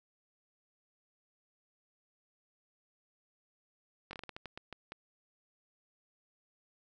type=slowing click train; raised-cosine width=0.3 ms; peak=-27 dBFS; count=11; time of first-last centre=4.11-4.92 s; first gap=21 ms; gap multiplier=1.28; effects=none